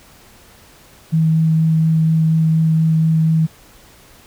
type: tone with vibrato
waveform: sine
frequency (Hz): 160.2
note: E3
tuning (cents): -49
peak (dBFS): -11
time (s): 1.12-3.47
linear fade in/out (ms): 20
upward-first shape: sine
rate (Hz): 4.2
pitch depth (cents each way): 8
effects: pink hiss -46 dBFS RMS until 4.26 s